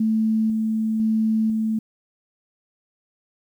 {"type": "tone with tremolo", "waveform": "sine", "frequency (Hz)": 220, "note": "A3", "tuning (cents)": 0, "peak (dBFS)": -17, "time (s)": [0, 1.79], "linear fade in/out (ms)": 5, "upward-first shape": "square", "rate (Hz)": 1, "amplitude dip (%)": 25, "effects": ["9-bit"]}